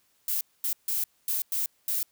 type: noise bursts at uneven times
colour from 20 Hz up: violet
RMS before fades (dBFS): -28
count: 6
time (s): 0.28-0.41 / 0.64-0.73 / 0.88-1.04 / 1.28-1.42 / 1.52-1.66 / 1.88-2.03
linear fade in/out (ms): 2
effects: white hiss -68 dBFS RMS until 2.11 s